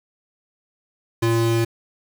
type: tone pair together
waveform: square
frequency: 114.86 / 344.2 Hz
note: A#2 / F4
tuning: -25 / -25 cents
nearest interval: octave + perfect fifth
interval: 1900 cents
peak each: -20 / -23 dBFS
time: 1.22-1.65 s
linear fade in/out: 10 ms
effects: 8-bit